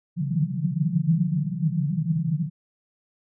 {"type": "band-pass noise", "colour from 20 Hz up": "pink", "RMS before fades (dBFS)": -24, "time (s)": [0.16, 2.5], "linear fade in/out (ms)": 50, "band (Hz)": [140, 180], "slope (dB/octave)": 96, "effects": []}